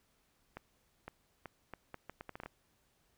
accelerating click train, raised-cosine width 0.5 ms, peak -29 dBFS, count 12, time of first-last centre 0.57-2.46 s, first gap 510 ms, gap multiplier 0.74, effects pink hiss -74 dBFS RMS until 3.17 s

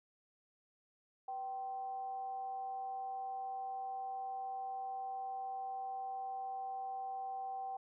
sine tone with frequency modulation, 773 Hz, G5, 24 cents flat, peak -39 dBFS, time 1.28-7.77 s, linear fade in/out 5 ms, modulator 281 Hz, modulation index 0.25, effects none

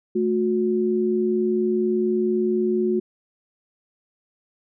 sine tone pair together, 218.8 / 363.1 Hz, A3 / F#4, -9 / -33 cents, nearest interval major sixth, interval 876 cents, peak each -23 / -20 dBFS, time 0.15-3 s, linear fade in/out 10 ms, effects none

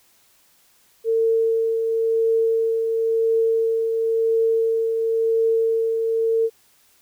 sine tone with tremolo, 452.1 Hz, A4, 47 cents sharp, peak -15 dBFS, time 1.04-6.5 s, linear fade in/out 50 ms, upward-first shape triangle, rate 0.96 Hz, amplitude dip 40%, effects white hiss -58 dBFS RMS until 7.01 s

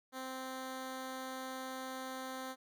10% pulse tone, 260.8 Hz, C4, 5 cents flat, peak -33 dBFS, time 0.12-2.56 s, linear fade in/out 50 ms, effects none

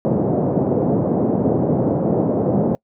pink band-pass noise, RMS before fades -18 dBFS, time 0.05-2.75 s, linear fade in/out 0 ms, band 130 to 640 Hz, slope 24 dB/octave, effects noise-tail reverb RT60 0.1 s tail -26 dB re dry

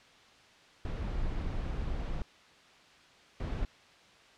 brown noise bursts at uneven times, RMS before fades -34 dBFS, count 2, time 0.85-2.22 / 3.4-3.65 s, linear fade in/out 2 ms, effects white hiss -58 dBFS RMS until 4.37 s + low-pass 4000 Hz 12 dB/octave

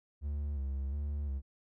triangle tone with vibrato, 70.3 Hz, C#2, 25 cents sharp, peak -31 dBFS, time 0.21-1.42 s, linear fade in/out 50 ms, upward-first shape square, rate 1.4 Hz, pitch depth 56 cents each way, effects none

